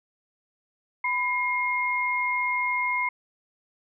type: tone pair together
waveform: sine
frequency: 994 / 2137 Hz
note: B5 / C7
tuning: +11 / +36 cents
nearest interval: octave + minor second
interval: 1325 cents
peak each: -27 / -25 dBFS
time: 1.04-3.09 s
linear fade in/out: 5 ms
effects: none